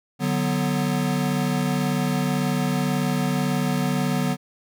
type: chord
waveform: square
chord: B minor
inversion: first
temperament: equal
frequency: 146.83 / 185 / 246.9 Hz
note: D3 / F#3 / B3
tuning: 0 / 0 / 0 cents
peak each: -26 dBFS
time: 0.19-4.37 s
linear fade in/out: 50 ms
effects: none